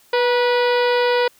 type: harmonic tone with a mistuned harmonic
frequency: 489.6 Hz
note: B4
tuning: 15 cents flat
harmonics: 1 / 2 / 3 / 4 / 5 / 6 / 7 / 8 / 9 / 10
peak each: -16 / -22 / -26 / -28 / -30 / -32 / -33 / -34 / -35 / -36 dBFS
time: 0.13-1.28 s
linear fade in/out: 5 ms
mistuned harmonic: 2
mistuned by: -35 cents
effects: white hiss -54 dBFS RMS until 1.39 s